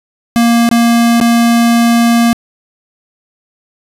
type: tone with dropouts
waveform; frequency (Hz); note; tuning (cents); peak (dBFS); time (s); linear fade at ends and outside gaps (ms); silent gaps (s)
square; 234; A#3; +7; -7; 0.36-2.33; 0; 0.69-0.713 / 1.201-1.212
effects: resampled to 32000 Hz + 8-bit